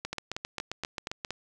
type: two click trains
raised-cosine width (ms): 0.2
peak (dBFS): -16 / -16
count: 6 / 10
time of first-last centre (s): 0.13-1.306 / 0.05-1.248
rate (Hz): 4.25 / 7.51
effects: none